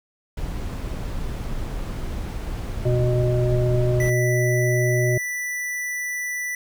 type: noise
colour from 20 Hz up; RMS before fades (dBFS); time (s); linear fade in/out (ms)
brown; -28; 0.37-4.1; 5
type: harmonic tone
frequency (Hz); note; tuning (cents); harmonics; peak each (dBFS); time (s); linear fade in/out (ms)
122.9; B2; -8; 1 / 3 / 5; -19 / -24 / -26; 2.85-5.18; 5
type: tone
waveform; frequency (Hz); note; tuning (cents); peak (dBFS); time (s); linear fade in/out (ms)
square; 1975.5; B6; 0; -26; 4-6.55; 2
effects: none